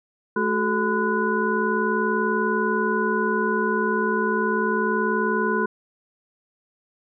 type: tone cluster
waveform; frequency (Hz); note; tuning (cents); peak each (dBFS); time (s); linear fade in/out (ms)
sine; 215.4 / 373.6 / 433.9 / 1012 / 1470; A3 / F#4 / A4 / B5 / F#6; -37 / +17 / -24 / +42 / -12; -26; 0.36-5.66; 5
effects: none